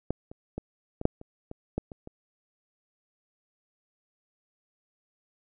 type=clicks; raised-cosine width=2 ms; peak=-14 / -29 / -20 / -21 / -7 / -30 / -25 / -15 / -27 / -28 dBFS; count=10; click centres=0.106 / 0.315 / 0.58 / 1.014 / 1.054 / 1.214 / 1.514 / 1.78 / 1.918 / 2.074 s; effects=none